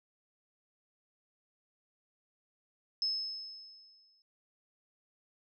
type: tone with exponential decay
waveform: sine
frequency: 5200 Hz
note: E8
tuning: 24 cents flat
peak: -28 dBFS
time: 3.02-4.22 s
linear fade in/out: 1 ms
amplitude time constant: 260 ms
effects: none